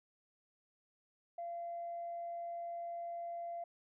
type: tone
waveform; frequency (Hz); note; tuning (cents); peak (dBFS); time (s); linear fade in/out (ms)
sine; 686; F5; -31; -39; 1.38-3.64; 5
effects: tanh soft clip ceiling -35 dBFS